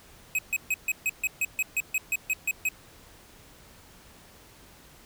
square tone bursts, 2537 Hz, D#7, 33 cents sharp, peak -24 dBFS, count 14, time 0.35-2.688 s, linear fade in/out 2 ms, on 37 ms, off 140 ms, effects pink hiss -53 dBFS RMS until 5.05 s

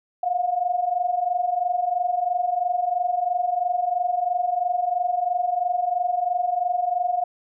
sine tone pair together, 698.5 / 721.5 Hz, F5 / F#5, 0 / -44 cents, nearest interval minor second, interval 56 cents, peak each -25 / -22 dBFS, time 0.23-7.24 s, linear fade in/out 5 ms, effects none

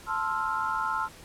sine chord, F major seventh, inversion first, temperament equal, 880 / 1046.5 / 1318.5 / 1396.9 Hz, A5 / C6 / E6 / F6, 0 / 0 / 0 / 0 cents, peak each -32 dBFS, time 0.06-1.09 s, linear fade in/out 50 ms, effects pink hiss -49 dBFS RMS until 1.24 s + low-pass 12000 Hz 12 dB/octave

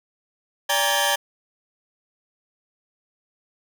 sawtooth tone cluster, 577 / 805 / 932 / 1711 / 3108 Hz, D5 / G5 / A#5 / A6 / G7, -31 / +46 / -1 / -49 / -16 cents, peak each -22 dBFS, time 0.69-1.16 s, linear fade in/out 10 ms, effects none

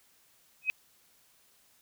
sine tone with exponential growth, 2530 Hz, D#7, 28 cents sharp, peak -20 dBFS, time 0.62-0.7 s, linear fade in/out 0 ms, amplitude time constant 16 ms, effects white hiss -65 dBFS RMS until 1.81 s

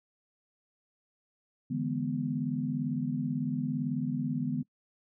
sine chord, E dominant seventh, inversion third, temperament equal, 146.83 / 164.81 / 207.7 / 246.9 Hz, D3 / E3 / G#3 / B3, 0 / 0 / 0 / 0 cents, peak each -34 / -37 / -37 / -32 dBFS, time 1.7-4.63 s, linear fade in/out 10 ms, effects noise-tail reverb RT60 0.1 s tail -23 dB re dry

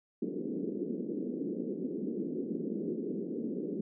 pink band-pass noise, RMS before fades -36 dBFS, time 0.22-3.81 s, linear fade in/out 5 ms, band 190 to 440 Hz, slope 48 dB/octave, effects none

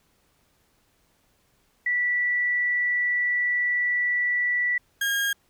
sine / 35% pulse tone pair in turn, 1959 / 1624.5 Hz, B6 / G#6, -15 / -39 cents, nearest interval minor third, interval 324 cents, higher first, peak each -21 dBFS, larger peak neither, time 1.86-4.78 / 5.01-5.33 s, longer first, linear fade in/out 5 ms, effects pink hiss -66 dBFS RMS until 5.49 s

